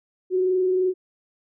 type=tone with frequency modulation; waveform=sine; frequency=370 Hz; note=F#4; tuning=in tune; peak=-18 dBFS; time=0.3-0.94 s; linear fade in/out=50 ms; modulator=23 Hz; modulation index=0.26; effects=none